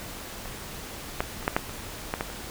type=clicks; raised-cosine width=0.5 ms; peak=-24 / -9 / -23 / -7 / -6 / -24 / -11 / -12 / -23 dBFS; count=9; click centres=0.457 / 1.205 / 1.427 / 1.479 / 1.565 / 1.695 / 2.139 / 2.209 / 2.301 s; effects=pink hiss -39 dBFS RMS until 2.5 s